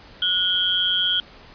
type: tone cluster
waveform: sine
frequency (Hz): 1449 / 3102 / 3286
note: F#6 / G7 / G#7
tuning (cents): -37 / -19 / -19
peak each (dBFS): -28 / -22 / -21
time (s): 0.22-1.2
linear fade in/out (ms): 2
effects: pink hiss -46 dBFS RMS until 1.54 s + resampled to 11025 Hz